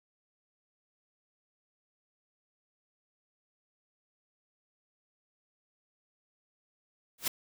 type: noise with exponential growth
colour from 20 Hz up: white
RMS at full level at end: -24 dBFS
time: 7.18-7.28 s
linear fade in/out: 5 ms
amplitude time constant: 20 ms
effects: none